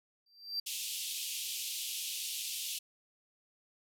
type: tone with exponential growth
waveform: triangle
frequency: 4699 Hz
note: D8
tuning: in tune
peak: -29 dBFS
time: 0.26-0.6 s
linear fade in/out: 5 ms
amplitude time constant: 72 ms
type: band-pass noise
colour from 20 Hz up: pink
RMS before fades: -39 dBFS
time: 0.66-2.79 s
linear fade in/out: 10 ms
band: 2700 to 15000 Hz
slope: 48 dB/octave
effects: none